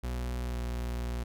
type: tone with pitch glide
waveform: 40% pulse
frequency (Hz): 61.3 to 59.97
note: B1 to A#1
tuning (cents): -12 to +50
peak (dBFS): -31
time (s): 0.03-1.24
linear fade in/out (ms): 10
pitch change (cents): -38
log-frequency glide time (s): 0.44-0.56
effects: none